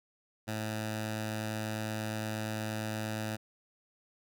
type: tone with notch filter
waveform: 10% pulse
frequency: 108.5 Hz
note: A2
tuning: 24 cents flat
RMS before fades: -36 dBFS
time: 0.47-3.37 s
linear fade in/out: 20 ms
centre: 400 Hz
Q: 1.7
effects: none